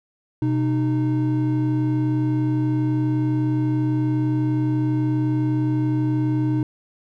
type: tone pair together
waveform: triangle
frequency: 126.4 / 307.3 Hz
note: B2 / D#4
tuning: +41 / -21 cents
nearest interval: octave + minor third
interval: 1538 cents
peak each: -19 dBFS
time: 0.42-6.63 s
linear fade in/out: 2 ms
effects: none